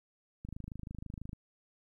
click train, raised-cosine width 5 ms, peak -30 dBFS, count 24, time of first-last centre 0.45-1.331 s, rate 26.1 Hz, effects 12-bit

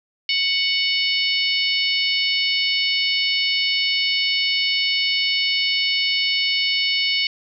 harmonic tone with a mistuned harmonic, 740 Hz, F#5, in tune, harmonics 3 / 4 / 5 / 6 / 7, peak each -23 / -22 / -28 / -24 / -28 dBFS, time 0.29-7.27 s, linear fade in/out 2 ms, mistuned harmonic 7, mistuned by +39 cents, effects none

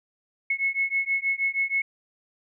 sine beating tone pair, 2186 / 2192.3 Hz, C#7 / C#7, -25 / -20 cents, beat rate 6.3 Hz, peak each -26 dBFS, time 0.5-1.82 s, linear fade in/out 5 ms, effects none

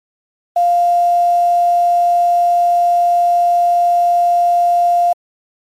sine tone with quantisation, 698.5 Hz, F5, in tune, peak -9 dBFS, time 0.56-5.13 s, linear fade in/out 5 ms, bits 6, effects MP3 64 kbps

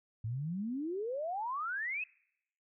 sine exponential sweep, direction up, 105.3 to 2637 Hz, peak -34 dBFS, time 0.24-2.04 s, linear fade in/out 5 ms, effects noise-tail reverb RT60 0.8 s tail -25 dB re dry

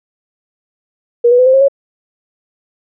sine tone with pitch steps, 476.2 / 490.7 / 505.7 / 521.1 / 537 / 553.4 Hz, A#4 / B4 / B4 / C5 / C5 / C#5, +37 / -11 / +41 / -7 / +45 / -3 cents, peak -5 dBFS, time 1.24-1.684 s, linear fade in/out 10 ms, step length 74 ms, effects none

